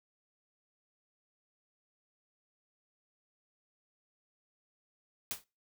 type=noise with exponential decay; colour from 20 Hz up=white; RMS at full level=-33 dBFS; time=5.31-5.44 s; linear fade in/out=0 ms; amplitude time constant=28 ms; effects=noise-tail reverb RT60 0.3 s tail -24 dB re dry